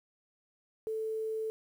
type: tone with quantisation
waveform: sine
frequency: 440 Hz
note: A4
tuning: in tune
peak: -32 dBFS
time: 0.87-1.5 s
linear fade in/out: 0 ms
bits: 10
effects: none